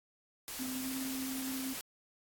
white noise, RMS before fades -42 dBFS, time 0.48-1.81 s, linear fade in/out 0 ms
sine tone with pitch glide, 258.8 to 263.9 Hz, C4 to C4, -19 to +15 cents, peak -37 dBFS, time 0.59-1.74 s, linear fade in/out 10 ms, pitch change +34 cents, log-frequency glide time 0.76-0.95 s
effects AAC 64 kbps

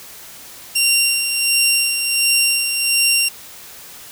15% pulse tone with tremolo, 2764 Hz, F7, 19 cents flat, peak -5 dBFS, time 0.75-3.29 s, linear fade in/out 10 ms, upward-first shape sine, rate 1.4 Hz, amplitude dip 50%, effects white hiss -38 dBFS RMS until 4.11 s

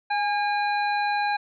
harmonic tone with a mistuned harmonic, 810 Hz, G#5, 43 cents flat, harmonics 1 / 2 / 3 / 5, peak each -23 / -29 / -33 / -37 dBFS, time 0.1-1.37 s, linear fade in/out 10 ms, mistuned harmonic 1, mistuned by +35 cents, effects none

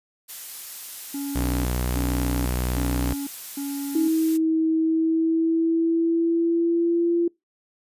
blue noise, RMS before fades -35 dBFS, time 0.28-4.38 s, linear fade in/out 20 ms
triangle tone bursts, 280.6 Hz, C#4, 21 cents sharp, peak -25 dBFS, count 4, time 1.14-4.08 s, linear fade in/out 5 ms, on 510 ms, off 300 ms
sawtooth tone with vibrato, 61.74 Hz, B1, in tune, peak -19 dBFS, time 1.35-3.14 s, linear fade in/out 10 ms, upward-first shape sine, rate 9.8 Hz, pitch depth 16 cents each way
sine tone with pitch glide, 320.7 to 341.7 Hz, E4 to F4, -48 to -38 cents, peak -18 dBFS, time 3.95-7.28 s, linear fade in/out 5 ms, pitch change +110 cents, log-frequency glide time 4.73-7.15 s
effects noise-tail reverb RT60 0.2 s tail -26 dB re dry + resampled to 32000 Hz

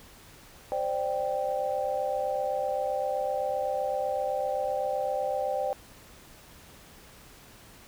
sine chord, C suspended second, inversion none, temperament equal with one note detuned, 523.3 / 591.1 / 784 Hz, C5 / D5 / G5, 0 / +11 / 0 cents, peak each -31 dBFS, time 0.72-5.73 s, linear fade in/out 0 ms, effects pink hiss -52 dBFS RMS until 7.87 s

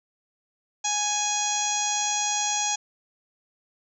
harmonic tone, 830.6 Hz, G#5, in tune, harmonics 1 / 2 / 3 / 4 / 5 / 6 / 7 / 8 / 9, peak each -29 / -39 / -35 / -33 / -37 / -39 / -32 / -27 / -39 dBFS, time 0.84-2.76 s, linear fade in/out 10 ms, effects none

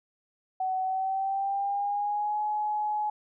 sine tone with pitch glide, 752 to 844.1 Hz, F#5 to G#5, +28 to +28 cents, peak -26 dBFS, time 0.6-3.1 s, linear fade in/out 5 ms, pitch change +200 cents, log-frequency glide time 0.82-2.4 s, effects none

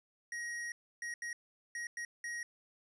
square tone bursts at uneven times, 1889 Hz, A#6, 22 cents sharp, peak -39 dBFS, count 6, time 0.32-0.72 / 1.02-1.14 / 1.22-1.33 / 1.75-1.87 / 1.97-2.05 / 2.24-2.43 s, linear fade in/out 2 ms, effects resampled to 22050 Hz + 13-bit

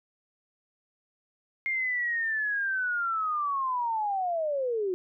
sine linear sweep, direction down, 2132 to 353.6 Hz, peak -26 dBFS, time 1.66-4.94 s, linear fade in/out 0 ms, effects none

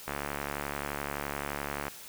click train, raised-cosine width 0.5 ms, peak -18 dBFS, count 130, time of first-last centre 0.08-1.882 s, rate 71.6 Hz, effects white hiss -47 dBFS RMS until 2.08 s

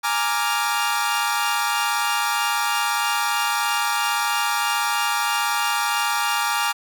sawtooth chord, Bb dominant seventh, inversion third, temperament equal, 830.6 / 932.3 / 1174.7 / 1396.9 Hz, Ab5 / Bb5 / D6 / F6, 0 / 0 / 0 / 0 cents, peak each -22 dBFS, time 0.03-6.73 s, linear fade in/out 20 ms, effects none

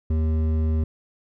sine tone with hard clipping, 78.9 Hz, D#2, 25 cents sharp, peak -21 dBFS, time 0.1-0.84 s, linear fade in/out 5 ms, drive 10 dB, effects none

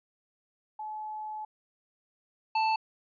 sine / square tone pair in turn, 858 / 882.1 Hz, A5 / A5, -44 / +4 cents, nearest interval unison, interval 48 cents, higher second, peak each -35 / -25 dBFS, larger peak second, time 0.79-1.45 / 2.55-2.76 s, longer first, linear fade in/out 5 ms, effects resampled to 11025 Hz

